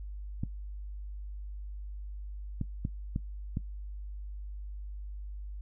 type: clicks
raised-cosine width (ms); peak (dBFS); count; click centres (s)
5; -19; 5; 0.435 / 2.613 / 2.851 / 3.161 / 3.571
effects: noise-tail reverb RT60 0.1 s tail -18 dB re dry + added 50 Hz sine -38 dBFS peak until 5.61 s